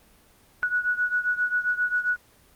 sine beating tone pair, 1466 / 1473.5 Hz, F#6 / F#6, -16 / -8 cents, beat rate 7.5 Hz, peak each -24 / -27 dBFS, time 0.63-2.16 s, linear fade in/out 0 ms, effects pink hiss -57 dBFS RMS until 2.55 s + Opus 24 kbps

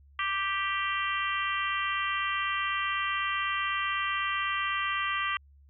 harmonic tone, 392 Hz, G4, in tune, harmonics 3 / 4 / 5 / 6 / 7 / 8, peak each -31 / -37 / -33 / -39 / -36 / -38 dBFS, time 0.19-5.37 s, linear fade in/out 2 ms, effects added 70 Hz sine -54 dBFS peak until 5.69 s

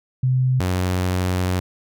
sine / sawtooth tone pair in turn, 128.6 / 91.41 Hz, C3 / F#2, -30 / -20 cents, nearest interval tritone, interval 590 cents, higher first, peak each -15 dBFS, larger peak neither, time 0.23-0.6 / 0.6-1.6 s, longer second, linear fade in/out 5 ms, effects none

